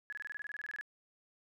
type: tone bursts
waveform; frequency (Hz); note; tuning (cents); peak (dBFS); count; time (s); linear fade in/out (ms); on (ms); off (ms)
sine; 1693; G#6; +33; -39; 15; 0.1-0.811; 0; 25; 24
effects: none